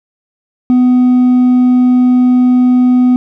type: tone with hard clipping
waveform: sine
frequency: 250 Hz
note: B3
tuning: 21 cents sharp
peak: -6 dBFS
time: 0.7-3.16 s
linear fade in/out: 0 ms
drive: 2 dB
effects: none